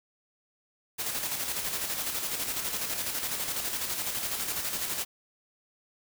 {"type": "noise with tremolo", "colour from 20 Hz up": "white", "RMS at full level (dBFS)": -31, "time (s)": [0.98, 5.05], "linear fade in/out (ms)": 20, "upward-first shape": "square", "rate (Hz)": 12, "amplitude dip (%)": 40, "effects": []}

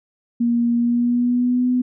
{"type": "tone with pitch glide", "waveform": "sine", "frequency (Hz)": [236.5, 249.8], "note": ["A#3", "B3"], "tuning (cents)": [25, 20], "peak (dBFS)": -15, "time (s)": [0.4, 1.82], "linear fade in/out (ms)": 10, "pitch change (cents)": 95, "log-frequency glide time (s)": [0.76, 1.67], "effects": []}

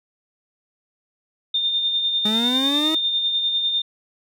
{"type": "tone with tremolo", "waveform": "sine", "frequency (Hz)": 3623, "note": "A7", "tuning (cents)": 50, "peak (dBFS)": -17, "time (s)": [1.54, 3.82], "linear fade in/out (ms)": 5, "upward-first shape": "sine", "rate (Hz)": 10, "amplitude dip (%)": 40}
{"type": "linear sweep", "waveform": "40% pulse", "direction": "up", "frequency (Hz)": [207.7, 321.2], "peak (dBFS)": -21, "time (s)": [2.25, 2.95], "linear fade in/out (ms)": 5}
{"effects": []}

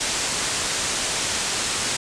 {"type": "low-pass noise", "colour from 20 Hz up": "white", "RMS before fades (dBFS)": -25, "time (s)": [0, 1.97], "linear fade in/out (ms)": 10, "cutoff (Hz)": 8900, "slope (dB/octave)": 48, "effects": []}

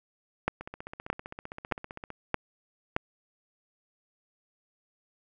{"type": "two click trains", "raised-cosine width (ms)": 0.5, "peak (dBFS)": [-24, -10], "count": [24, 5], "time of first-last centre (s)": [[0.61, 2.104], [0.48, 2.964]], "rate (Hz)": [15.4, 1.61], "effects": []}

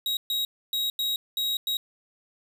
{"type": "tone bursts at uneven times", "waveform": "45% pulse", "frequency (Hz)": 3811, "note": "A#7", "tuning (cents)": 38, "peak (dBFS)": -25, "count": 6, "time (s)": [[0.06, 0.17], [0.3, 0.45], [0.73, 0.9], [0.99, 1.16], [1.37, 1.57], [1.67, 1.77]], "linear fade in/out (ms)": 2, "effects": []}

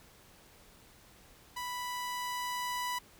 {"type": "tone with level ramp", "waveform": "sawtooth", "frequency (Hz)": 987.8, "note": "B5", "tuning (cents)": 0, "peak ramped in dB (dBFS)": [-33, -29], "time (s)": [1.56, 2.99], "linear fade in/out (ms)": 10, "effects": ["pink hiss -59 dBFS RMS until 3.19 s"]}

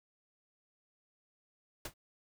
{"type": "noise with exponential decay", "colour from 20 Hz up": "pink", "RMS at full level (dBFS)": -35, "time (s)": [1.85, 1.94], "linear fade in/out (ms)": 5, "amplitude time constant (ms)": 19, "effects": []}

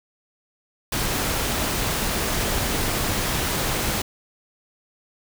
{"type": "noise", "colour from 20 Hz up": "pink", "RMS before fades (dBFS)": -24, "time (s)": [0.92, 4.02], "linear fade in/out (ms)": 5, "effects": []}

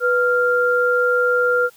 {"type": "tone pair together", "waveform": "sine", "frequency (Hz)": [492.1, 1393], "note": ["B4", "F6"], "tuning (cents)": [-6, -5], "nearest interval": "octave + tritone", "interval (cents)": 1801, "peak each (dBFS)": -17, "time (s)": [0, 1.7], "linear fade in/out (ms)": 50, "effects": ["white hiss -51 dBFS RMS until 1.76 s"]}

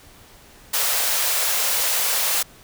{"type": "high-pass noise", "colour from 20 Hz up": "white", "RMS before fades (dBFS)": -21, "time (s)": [0.73, 2.43], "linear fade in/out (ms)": 10, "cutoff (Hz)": 440, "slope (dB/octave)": 96, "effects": ["pink hiss -48 dBFS RMS until 2.63 s"]}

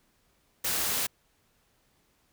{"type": "noise", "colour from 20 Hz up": "white", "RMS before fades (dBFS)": -29, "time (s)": [0.64, 1.07], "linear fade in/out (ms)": 10, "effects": ["pink hiss -69 dBFS RMS until 2.32 s"]}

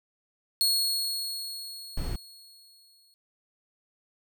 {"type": "tone with exponential decay", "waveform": "sawtooth", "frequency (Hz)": 4327, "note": "C#8", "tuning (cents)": -43, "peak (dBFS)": -18, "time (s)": [0.61, 3.14], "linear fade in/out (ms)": 0, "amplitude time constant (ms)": 550}
{"type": "noise", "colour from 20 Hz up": "brown", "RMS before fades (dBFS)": -30, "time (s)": [1.97, 2.16], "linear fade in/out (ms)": 5}
{"effects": []}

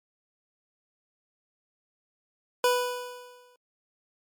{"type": "tone with exponential decay", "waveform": "25% pulse", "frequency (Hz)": 493.9, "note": "B4", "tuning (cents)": 0, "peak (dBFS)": -15, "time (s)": [2.64, 3.56], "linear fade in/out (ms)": 2, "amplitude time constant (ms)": 200, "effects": ["MP3 96 kbps"]}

